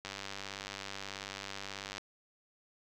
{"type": "click train", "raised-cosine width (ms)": 0.2, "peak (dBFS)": -23, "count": 191, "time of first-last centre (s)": [0.05, 1.981], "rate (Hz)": 98.4, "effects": []}